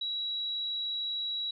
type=tone; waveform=sine; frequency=3889 Hz; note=B7; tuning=27 cents flat; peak=-31 dBFS; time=0.01-1.51 s; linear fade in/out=5 ms; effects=none